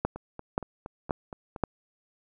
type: two click trains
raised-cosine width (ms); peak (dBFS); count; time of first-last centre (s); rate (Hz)
1; -24 / -11; 7 / 4; 0.16-1.562 / 0.05-1.637; 4.28 / 1.89
effects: none